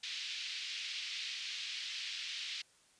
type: band-pass noise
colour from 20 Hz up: pink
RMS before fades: -42 dBFS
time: 0.03-2.62 s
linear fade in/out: 5 ms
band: 2500 to 4800 Hz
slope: 24 dB/octave
effects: white hiss -67 dBFS RMS until 2.99 s + resampled to 22050 Hz